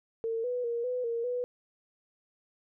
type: tone with pitch steps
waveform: sine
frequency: 454 / 493.9 / 469.8 / 499.5 / 465.1 / 492.9 Hz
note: A#4 / B4 / A#4 / B4 / A#4 / B4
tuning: -46 / 0 / +13 / +20 / -4 / -3 cents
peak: -29 dBFS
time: 0.24-1.44 s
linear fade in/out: 0 ms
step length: 200 ms
effects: none